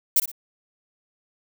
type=noise with echo; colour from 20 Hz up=violet; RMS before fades=-17 dBFS; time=0.16-0.2 s; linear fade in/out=5 ms; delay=58 ms; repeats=2; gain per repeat=-10 dB; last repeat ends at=0.316 s; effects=none

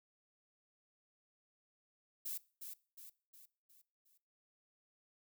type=noise with echo; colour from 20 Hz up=violet; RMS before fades=-42 dBFS; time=2.25-2.38 s; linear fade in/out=10 ms; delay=360 ms; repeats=5; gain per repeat=-6 dB; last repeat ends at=4.18 s; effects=noise-tail reverb RT60 0.4 s tail -21 dB re dry

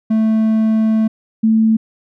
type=tone pair in turn; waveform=triangle / sine; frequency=220 / 221.4 Hz; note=A3 / A3; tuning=0 / +11 cents; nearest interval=unison; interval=11 cents; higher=second; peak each=-9 dBFS; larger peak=neither; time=0.1-1.08 / 1.43-1.77 s; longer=first; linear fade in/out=10 ms; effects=none

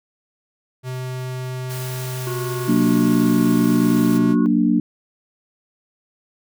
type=tone; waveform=square; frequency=128 Hz; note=C3; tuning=38 cents flat; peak=-26 dBFS; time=0.83-4.36 s; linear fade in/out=50 ms
type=noise; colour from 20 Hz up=white; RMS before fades=-35 dBFS; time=1.69-4.19 s; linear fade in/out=20 ms
type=harmonic tone; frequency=363.8 Hz; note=F#4; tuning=29 cents flat; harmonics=1 / 3 / 4; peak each=-26 / -33 / -39 dBFS; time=2.27-4.46 s; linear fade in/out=0 ms
type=chord; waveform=sine; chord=Gb augmented; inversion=none; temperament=equal with one note detuned; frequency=185 / 233.1 / 294.5 Hz; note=Gb3 / Bb3 / D4; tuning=0 / 0 / +5 cents; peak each=-20 / -17 / -18 dBFS; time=2.68-4.8 s; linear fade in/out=5 ms
effects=none

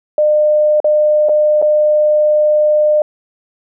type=tone with dropouts; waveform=sine; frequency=604 Hz; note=D5; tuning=48 cents sharp; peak=-8 dBFS; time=0.18-3.02 s; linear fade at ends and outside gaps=2 ms; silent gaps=0.802-0.844 / 1.287-1.293 / 1.617-1.624 s; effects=none

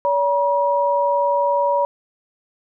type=tone pair together; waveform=sine; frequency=570 / 958.6 Hz; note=C#5 / A#5; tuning=+48 / +48 cents; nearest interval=major sixth; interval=900 cents; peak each=-18 dBFS; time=0.05-1.85 s; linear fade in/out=0 ms; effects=none

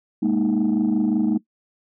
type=chord; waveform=sine; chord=Ab suspended second; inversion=none; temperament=equal; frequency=207.7 / 233.1 / 311.1 Hz; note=Ab3 / Bb3 / Eb4; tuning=0 / 0 / 0 cents; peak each=-20 dBFS; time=0.22-1.38 s; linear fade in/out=10 ms; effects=noise-tail reverb RT60 0.1 s tail -19 dB re dry + tanh soft clip ceiling -13 dBFS

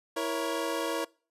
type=chord; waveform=25% pulse; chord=A# diminished; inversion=second; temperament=equal with one note detuned; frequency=329.6 / 471.3 / 554.4 Hz; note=E4 / A#4 / C#5; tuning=0 / +19 / 0 cents; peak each=-30 dBFS; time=0.16-1.05 s; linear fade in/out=10 ms; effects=noise-tail reverb RT60 0.4 s tail -24 dB re dry + resampled to 32000 Hz

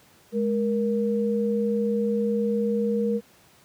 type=tone pair together; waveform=sine; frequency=209.8 / 470.9 Hz; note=G#3 / A#4; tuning=+18 / +18 cents; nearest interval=octave + major second; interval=1400 cents; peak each=-24 dBFS; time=0.32-3.21 s; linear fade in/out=50 ms; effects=pink hiss -56 dBFS RMS until 3.64 s + high-pass 100 Hz 12 dB/octave

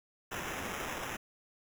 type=noise with sample-and-hold; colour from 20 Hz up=violet; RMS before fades=-39 dBFS; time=0.31-1.17 s; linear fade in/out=10 ms; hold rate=4410 Hz; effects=none

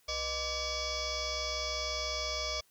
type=tone with frequency modulation; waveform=sine; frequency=2828 Hz; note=F7; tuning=21 cents sharp; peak=-32 dBFS; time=0.08-2.61 s; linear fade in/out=10 ms; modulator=553 Hz; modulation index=5.3; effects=white hiss -68 dBFS RMS until 2.7 s

